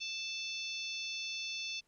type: harmonic tone with a mistuned harmonic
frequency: 880 Hz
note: A5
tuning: in tune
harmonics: 3 / 4 / 5 / 6 / 7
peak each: -41 / -43 / -45 / -47 / -48 dBFS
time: 0-1.81 s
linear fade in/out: 20 ms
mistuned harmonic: 6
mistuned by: +23 cents
effects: pink hiss -75 dBFS RMS until 1.87 s + low-pass 11000 Hz 12 dB/octave